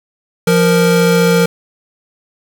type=tone pair together; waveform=square; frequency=173.67 / 466.2 Hz; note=F3 / A#4; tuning=-9 / 0 cents; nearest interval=octave + perfect fourth; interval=1709 cents; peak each=-12 dBFS; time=0.47-1.46 s; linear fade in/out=5 ms; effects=none